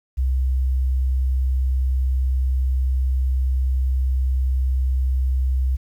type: tone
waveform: sine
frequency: 64.9 Hz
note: C2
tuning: 13 cents flat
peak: -16 dBFS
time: 0.17-5.77 s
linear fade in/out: 20 ms
effects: tanh soft clip ceiling -12 dBFS + 9-bit